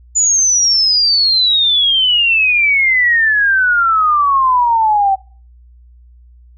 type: exponential sweep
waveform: sine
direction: down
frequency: 7040 to 764 Hz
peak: -9 dBFS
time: 0.15-5.16 s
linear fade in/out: 20 ms
effects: noise-tail reverb RT60 0.4 s tail -22 dB re dry + added 60 Hz sine -40 dBFS peak until 6.57 s